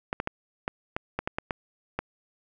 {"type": "clicks", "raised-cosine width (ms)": 0.5, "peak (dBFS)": -13, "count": 10, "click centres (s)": [0.129, 0.201, 0.274, 0.679, 0.965, 1.19, 1.275, 1.385, 1.508, 1.99], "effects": []}